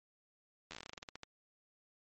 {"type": "slowing click train", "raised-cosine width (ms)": 0.2, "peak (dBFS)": -28, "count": 16, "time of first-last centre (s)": [0.71, 1.233], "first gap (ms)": 11, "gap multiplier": 1.15, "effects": ["MP3 32 kbps"]}